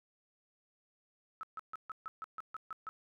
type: tone bursts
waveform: sine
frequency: 1300 Hz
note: E6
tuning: 24 cents flat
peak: -39 dBFS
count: 10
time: 1.41-2.89 s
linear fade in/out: 0 ms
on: 22 ms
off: 140 ms
effects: none